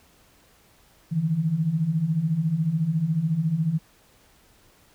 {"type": "beating tone pair", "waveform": "sine", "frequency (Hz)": [150, 164], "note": ["D3", "E3"], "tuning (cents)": [37, -9], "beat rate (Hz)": 14, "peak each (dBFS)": [-27, -22], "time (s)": [1.11, 3.79], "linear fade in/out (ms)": 20, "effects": ["pink hiss -58 dBFS RMS until 4.94 s"]}